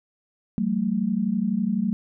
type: tone cluster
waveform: sine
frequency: 173 / 192.9 / 224.9 Hz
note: F3 / G3 / A3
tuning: -16 / -28 / +38 cents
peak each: -33 / -24 / -24 dBFS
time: 0.58-1.93 s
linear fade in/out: 0 ms
effects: none